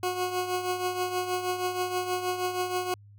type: tone with tremolo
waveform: 20% pulse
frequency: 363.8 Hz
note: F#4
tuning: 29 cents flat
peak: -20 dBFS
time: 0.03-2.94 s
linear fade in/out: 2 ms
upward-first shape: triangle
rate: 6.3 Hz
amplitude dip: 65%
effects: added 102 Hz sine -49 dBFS peak until 3.18 s